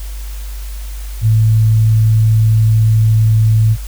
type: tone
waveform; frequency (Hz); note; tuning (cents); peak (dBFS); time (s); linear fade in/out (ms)
sine; 110.1; A2; +2; -7; 1.21-3.77; 50
effects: added 50 Hz sine -22 dBFS peak until 3.87 s + white hiss -37 dBFS RMS until 3.87 s